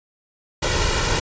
pink noise with comb filter, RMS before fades -20 dBFS, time 0.62-1.2 s, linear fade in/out 10 ms, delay 2.1 ms, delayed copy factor +0.65, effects resampled to 16000 Hz

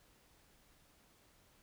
silence, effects pink hiss -68 dBFS RMS until 1.62 s

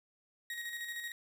35% pulse tone with tremolo, 1887 Hz, A#6, 21 cents sharp, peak -36 dBFS, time 0.5-1.12 s, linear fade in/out 2 ms, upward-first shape square, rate 13 Hz, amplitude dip 40%, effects none

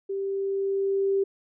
sine tone with level ramp, 392 Hz, G4, in tune, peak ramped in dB -27 to -20 dBFS, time 0.09-1.24 s, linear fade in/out 10 ms, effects none

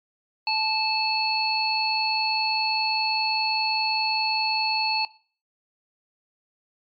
harmonic tone, 875 Hz, A5, 10 cents flat, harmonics 1 / 3 / 5, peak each -26 / -26 / -26 dBFS, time 0.47-5.05 s, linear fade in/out 2 ms, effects noise-tail reverb RT60 0.4 s tail -18 dB re dry + MP3 64 kbps

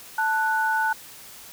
sine tone pair together, 880 / 1480 Hz, A5 / F#6, 0 / 0 cents, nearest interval major sixth, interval 900 cents, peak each -23 dBFS, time 0.18-0.93 s, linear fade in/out 5 ms, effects white hiss -44 dBFS RMS until 1.52 s

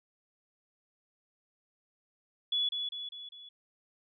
sine tone with echo, 3410 Hz, G#7, 45 cents sharp, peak -27 dBFS, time 2.52-2.69 s, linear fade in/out 5 ms, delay 200 ms, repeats 4, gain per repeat -5 dB, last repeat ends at 3.49 s, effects none

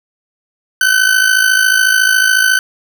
40% pulse tone with amplitude modulation, 1519 Hz, F#6, 45 cents sharp, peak -5 dBFS, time 0.81-2.59 s, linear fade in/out 2 ms, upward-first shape sine, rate 54 Hz, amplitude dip 65%, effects none

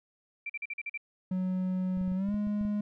sine tone bursts, 2349 Hz, D7, in tune, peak -33 dBFS, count 7, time 0.46-0.976 s, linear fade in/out 5 ms, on 36 ms, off 44 ms
triangle tone with pitch glide, 185 to 207.7 Hz, F#3 to G#3, 0 to 0 cents, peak -26 dBFS, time 1.31-2.81 s, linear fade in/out 5 ms, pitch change +200 cents, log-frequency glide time 2.15-2.33 s
clicks, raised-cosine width 5 ms, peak -31 dBFS, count 9, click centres 1.973 / 2.013 / 2.078 / 2.118 / 2.288 / 2.343 / 2.47 / 2.612 / 2.651 s
effects none

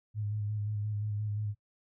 sine tone with vibrato, 105 Hz, G#2, 19 cents sharp, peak -31 dBFS, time 0.14-1.55 s, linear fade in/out 50 ms, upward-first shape square, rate 5.7 Hz, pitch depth 25 cents each way, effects noise-tail reverb RT60 0.1 s tail -22 dB re dry

